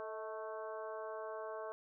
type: harmonic tone with a mistuned harmonic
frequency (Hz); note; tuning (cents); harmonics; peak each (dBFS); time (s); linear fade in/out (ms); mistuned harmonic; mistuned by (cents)
220; A3; 0; 2 / 3 / 4 / 5 / 6 / 7; -46 / -45 / -52 / -49 / -56 / -55; 0-1.72; 0; 3; -41
effects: none